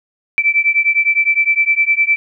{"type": "beating tone pair", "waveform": "sine", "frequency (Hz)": [2322, 2331.8], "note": ["D7", "D7"], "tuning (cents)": [-20, -13], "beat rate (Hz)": 9.8, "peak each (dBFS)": -14, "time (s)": [0.38, 2.16], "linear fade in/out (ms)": 0, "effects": []}